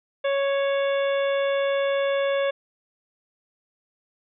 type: harmonic tone with a mistuned harmonic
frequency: 554.4 Hz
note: C#5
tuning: in tune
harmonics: 1 / 2 / 3 / 4 / 5 / 6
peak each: -21 / -33 / -33 / -36 / -39 / -38 dBFS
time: 0.24-2.51 s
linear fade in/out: 10 ms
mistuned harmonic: 6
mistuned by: +68 cents
effects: none